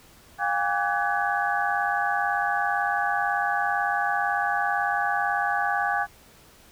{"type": "tone cluster", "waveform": "sine", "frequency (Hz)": [710, 808, 1154, 1507, 1683], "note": ["F5", "G#5", "D6", "F#6", "G#6"], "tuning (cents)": [28, -48, -31, 31, 23], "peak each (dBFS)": [-30, -26, -31, -29, -29], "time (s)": [0.38, 6.07], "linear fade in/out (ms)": 50, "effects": ["pink hiss -53 dBFS RMS until 6.71 s"]}